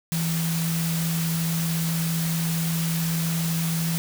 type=tone in noise; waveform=sine; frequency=164.81 Hz; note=E3; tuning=in tune; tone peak=-23 dBFS; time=0.12-3.98 s; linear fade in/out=0 ms; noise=white; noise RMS=-31 dBFS; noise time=0.12-3.98 s; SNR=+5 dB; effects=none